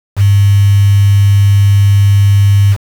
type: tone with quantisation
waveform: sine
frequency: 100 Hz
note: G2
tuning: 35 cents sharp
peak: -4 dBFS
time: 0.16-2.77 s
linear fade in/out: 50 ms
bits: 4
effects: none

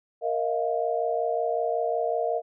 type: chord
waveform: sine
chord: Bb suspended fourth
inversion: none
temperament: equal with one note detuned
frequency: 466.2 / 633.1 / 698.5 Hz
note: Bb4 / Eb5 / F5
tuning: 0 / +30 / 0 cents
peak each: -28 dBFS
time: 0.21-2.42 s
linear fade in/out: 50 ms
effects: none

